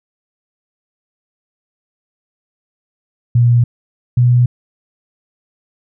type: tone pair in turn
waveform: sine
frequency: 119.9 / 122.7 Hz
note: A#2 / B2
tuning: +49 / -11 cents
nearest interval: unison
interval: 40 cents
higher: second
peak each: -7 dBFS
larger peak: neither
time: 3.35-3.64 / 4.17-4.46 s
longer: neither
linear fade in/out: 5 ms
effects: none